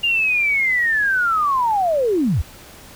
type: linear sweep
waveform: sine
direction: down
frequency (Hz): 2826 to 55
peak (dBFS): -15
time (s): 0.03-2.42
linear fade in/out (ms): 10
effects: pink hiss -42 dBFS RMS until 2.95 s